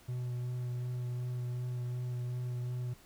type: tone with vibrato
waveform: triangle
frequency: 123.47 Hz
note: B2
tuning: in tune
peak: -32 dBFS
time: 0.08-2.94 s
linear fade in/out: 10 ms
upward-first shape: sine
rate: 2.7 Hz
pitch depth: 13 cents each way
effects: pink hiss -60 dBFS RMS until 3.05 s